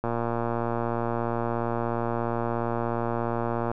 click train, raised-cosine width 1 ms, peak -14 dBFS, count 431, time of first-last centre 0.04-3.715 s, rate 117 Hz, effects none

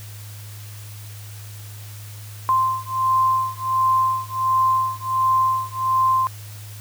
sine beating tone pair, 1043 / 1044.4 Hz, C6 / C6, -6 / -3 cents, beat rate 1.4 Hz, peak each -20 dBFS, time 2.49-6.27 s, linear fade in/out 0 ms, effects added 104 Hz sine -35 dBFS peak until 6.8 s + white hiss -43 dBFS RMS until 6.8 s

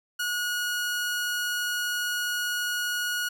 sawtooth tone, 1451 Hz, F#6, 34 cents flat, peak -23 dBFS, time 0.19-3.29 s, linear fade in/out 10 ms, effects none

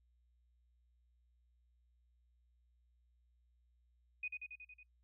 sine tone with echo, 2489 Hz, D#7, in tune, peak -38 dBFS, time 4.23-4.28 s, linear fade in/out 5 ms, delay 92 ms, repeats 6, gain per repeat -3 dB, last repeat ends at 4.832 s, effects noise-tail reverb RT60 0.1 s tail -24 dB re dry + added 60 Hz sine -70 dBFS peak until 5.03 s

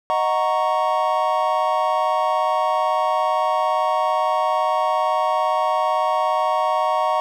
triangle chord, D# minor seventh, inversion none, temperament equal, 622.3 / 740 / 932.3 / 1108.7 Hz, D#5 / F#5 / A#5 / C#6, 0 / 0 / 0 / 0 cents, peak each -21 dBFS, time 0.1-7.2 s, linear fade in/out 0 ms, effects none

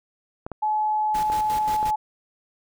clicks, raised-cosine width 1 ms, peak -18 dBFS, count 4, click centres 0.465 / 0.517 / 1.3 / 1.829 s
sine tone, 855 Hz, A5, 50 cents flat, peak -20 dBFS, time 0.62-1.96 s, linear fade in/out 10 ms
pink noise with tremolo, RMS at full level -35 dBFS, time 1.14-1.91 s, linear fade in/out 10 ms, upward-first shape square, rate 5.6 Hz, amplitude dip 70%
effects none

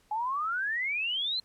sine exponential sweep, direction up, 830.6 to 4200 Hz, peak -28 dBFS, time 0.11-1.4 s, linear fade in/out 5 ms, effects pink hiss -66 dBFS RMS until 1.44 s + low-pass 12000 Hz 12 dB/octave

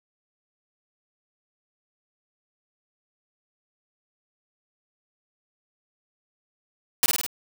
white noise with echo, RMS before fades -19 dBFS, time 7.03-7.06 s, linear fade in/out 0 ms, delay 51 ms, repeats 4, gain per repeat -3 dB, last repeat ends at 7.264 s, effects none

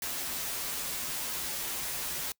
white noise with comb filter, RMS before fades -35 dBFS, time 0.02-2.32 s, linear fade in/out 2 ms, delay 9.8 ms, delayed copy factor -0.75, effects noise-tail reverb RT60 0.1 s tail -25 dB re dry

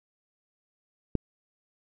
click, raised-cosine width 3 ms, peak -12 dBFS, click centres 1.153 s, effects none

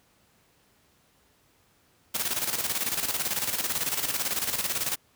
white noise with tremolo, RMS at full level -27 dBFS, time 2.14-4.96 s, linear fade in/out 10 ms, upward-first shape square, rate 18 Hz, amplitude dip 60%, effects pink hiss -64 dBFS RMS until 5.15 s + high-pass 60 Hz 12 dB/octave

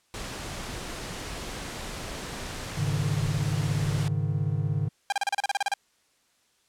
pink noise, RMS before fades -36 dBFS, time 0.14-4.08 s, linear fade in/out 0 ms
triangle chord, Ab suspended fourth, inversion none, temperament equal, 103.83 / 138.59 / 155.56 Hz, Ab2 / Db3 / Eb3, 0 / 0 / 0 cents, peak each -27 dBFS, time 2.77-4.89 s, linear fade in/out 10 ms
sawtooth tone bursts, 801 Hz, G5, 37 cents sharp, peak -19 dBFS, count 12, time 5.1-5.739 s, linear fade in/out 2 ms, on 23 ms, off 33 ms
effects white hiss -67 dBFS RMS until 6.68 s + low-pass 9000 Hz 12 dB/octave

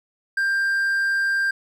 triangle tone, 1588 Hz, G6, 22 cents sharp, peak -17 dBFS, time 0.37-1.51 s, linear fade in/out 5 ms, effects none

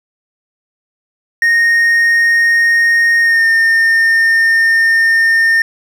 triangle tone with pitch glide, 1855 to 1820 Hz, A#6 to A#6, -9 to -42 cents, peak -6 dBFS, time 1.42-5.62 s, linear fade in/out 2 ms, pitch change -33 cents, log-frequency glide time 3.21-3.46 s, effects none

